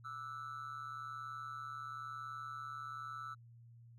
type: tone with amplitude modulation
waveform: triangle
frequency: 1318.5 Hz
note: E6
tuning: in tune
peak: -37 dBFS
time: 0.04-3.35 s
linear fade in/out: 20 ms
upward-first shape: sine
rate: 141 Hz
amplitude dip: 85%
effects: tanh soft clip ceiling -35 dBFS + added 117 Hz sine -56 dBFS peak until 3.98 s